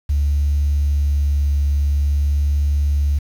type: tone with vibrato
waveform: sine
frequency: 71.9 Hz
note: D2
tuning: 36 cents flat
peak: -13 dBFS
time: 0.09-3.19 s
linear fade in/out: 10 ms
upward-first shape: triangle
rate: 0.49 Hz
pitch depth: 10 cents each way
effects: tanh soft clip ceiling -10 dBFS + 7-bit